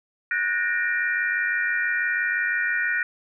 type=tone cluster; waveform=sine; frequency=1464 / 1563 / 1773 / 1859 / 2379 Hz; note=F#6 / G6 / A6 / A#6 / D7; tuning=-19 / -6 / +13 / -5 / +22 cents; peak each=-25 / -33 / -33 / -25 / -32 dBFS; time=0.31-3.03 s; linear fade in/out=2 ms; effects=none